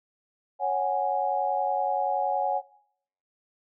sine chord, C# suspended fourth, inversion none, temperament equal, 554.4 / 740 / 830.6 Hz, C#5 / F#5 / G#5, 0 / 0 / 0 cents, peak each -30 / -27 / -27 dBFS, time 0.59-2.62 s, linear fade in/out 50 ms, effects noise-tail reverb RT60 0.7 s tail -20 dB re dry

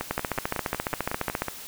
two click trains, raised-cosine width 0.5 ms, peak -10 / -13 dBFS, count 20 / 9, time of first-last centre 0.11-1.42 / 0.01-1.483 s, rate 14.5 / 5.43 Hz, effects white hiss -41 dBFS RMS until 1.67 s

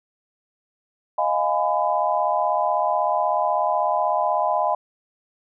sine chord, F half-diminished seventh, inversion third, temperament equal with one note detuned, 622.3 / 698.5 / 830.6 / 1006.2 Hz, Eb5 / F5 / Ab5 / Cb6, 0 / 0 / 0 / +32 cents, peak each -24 dBFS, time 1.18-4.75 s, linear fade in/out 5 ms, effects none

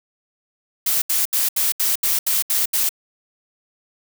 blue noise bursts, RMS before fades -19 dBFS, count 9, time 0.86-2.892 s, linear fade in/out 5 ms, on 160 ms, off 74 ms, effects none

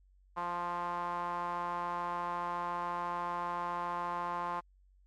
sawtooth tone with band-pass filter, 174.61 Hz, F3, in tune, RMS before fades -36 dBFS, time 0.36-4.61 s, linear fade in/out 20 ms, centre 1000 Hz, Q 5.2, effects added 47 Hz sine -61 dBFS peak until 5.06 s + MP3 64 kbps

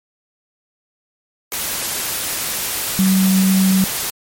sine tone in noise, 189.9 Hz, F#3, 45 cents sharp, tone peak -11 dBFS, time 2.99-3.84 s, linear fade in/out 0 ms, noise white, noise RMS -22 dBFS, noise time 1.52-4.1 s, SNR +8 dB, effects MP3 64 kbps

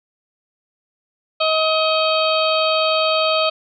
harmonic tone, 633 Hz, D#5, 30 cents sharp, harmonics 1 / 2 / 4 / 5 / 6 / 7, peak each -18 / -21 / -24 / -25 / -26 / -26 dBFS, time 1.4-3.5 s, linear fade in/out 10 ms, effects none

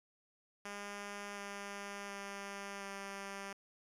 5% pulse tone with pitch steps, 202.9 / 201.1 / 199.41 / 197.69 Hz, G#3 / G3 / G3 / G3, -40 / +44 / +30 / +15 cents, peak -32 dBFS, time 0.65-3.53 s, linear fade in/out 5 ms, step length 720 ms, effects low-pass 10000 Hz 12 dB/octave + 11-bit

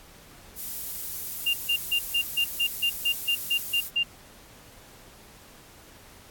violet noise, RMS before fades -33 dBFS, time 0.55-3.91 s, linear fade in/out 50 ms
sine tone bursts, 2794 Hz, F7, in tune, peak -21 dBFS, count 12, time 1.46-4.034 s, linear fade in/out 10 ms, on 77 ms, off 150 ms
effects pink hiss -51 dBFS RMS until 6.3 s + AAC 64 kbps

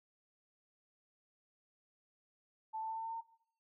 sine tone with pitch steps, 880 / 886.1 / 892.3 / 898.5 / 904.7 / 911 Hz, A5 / A5 / A5 / A5 / A5 / A#5, 0 / +12 / +24 / +36 / +48 / -40 cents, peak -38 dBFS, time 2.73-3.216 s, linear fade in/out 20 ms, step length 81 ms, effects noise-tail reverb RT60 0.6 s tail -18 dB re dry

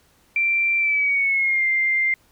sine tone with pitch glide, 2354 to 2097 Hz, D7 to C7, +3 to +3 cents, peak -17 dBFS, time 0.36-2.14 s, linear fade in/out 2 ms, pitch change -200 cents, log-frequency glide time 0.78-1.66 s, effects pink hiss -59 dBFS RMS until 2.31 s

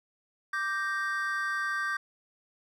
triangle chord, G minor, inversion second, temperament equal, 1174.7 / 1568 / 1864.7 Hz, D6 / G6 / Bb6, 0 / 0 / 0 cents, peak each -32 / -29 / -35 dBFS, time 0.53-1.97 s, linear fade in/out 5 ms, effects none

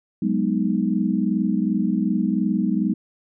sine chord, G# minor seventh, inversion third, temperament equal, 185 / 207.7 / 246.9 / 311.1 Hz, F#3 / G#3 / B3 / D#4, 0 / 0 / 0 / 0 cents, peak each -24 / -22 / -25 / -26 dBFS, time 0.22-2.94 s, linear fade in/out 5 ms, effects none

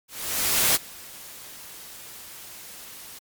white noise with ADSR envelope, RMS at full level -19 dBFS, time 0.08-3.19 s, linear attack 670 ms, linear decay 25 ms, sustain -23 dB, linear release 10 ms, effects MP3 96 kbps

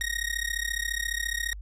sawtooth tone with amplitude modulation, 1874 Hz, A#6, 9 cents sharp, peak -21 dBFS, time 0.01-1.53 s, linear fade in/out 0 ms, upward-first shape sine, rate 34.5 Hz, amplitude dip 95%, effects added 50 Hz sine -37 dBFS peak until 1.61 s + resampled to 32000 Hz

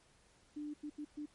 sine tone bursts at uneven times, 297.1 Hz, D4, 20 cents sharp, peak -40 dBFS, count 4, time 0.56-0.74 / 0.83-0.9 / 0.98-1.05 / 1.17-1.26 s, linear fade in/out 10 ms, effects pink hiss -68 dBFS RMS until 1.34 s + MP3 48 kbps

